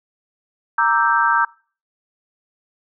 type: chord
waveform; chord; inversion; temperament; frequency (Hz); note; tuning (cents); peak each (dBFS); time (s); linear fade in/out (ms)
sine; E half-diminished seventh; second; equal; 932.3 / 1174.7 / 1318.5 / 1568; Bb5 / D6 / E6 / G6; 0 / 0 / 0 / 0; -18 / -21 / -20 / -18; 0.78-1.45; 5
effects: noise-tail reverb RT60 0.4 s tail -24 dB re dry